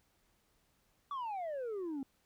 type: exponential sweep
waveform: sine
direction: down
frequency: 1167 to 261.6 Hz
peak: -34 dBFS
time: 1.11-2.03 s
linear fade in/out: 2 ms
effects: tanh soft clip ceiling -36 dBFS + pink hiss -74 dBFS RMS until 2.25 s